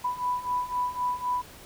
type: beating tone pair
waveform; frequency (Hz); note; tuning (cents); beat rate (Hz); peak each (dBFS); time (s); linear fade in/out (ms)
sine; 988 / 991.9; B5 / B5; 0 / +7; 3.9; -31 / -28; 0.04-1.42; 10
effects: pink hiss -48 dBFS RMS until 1.65 s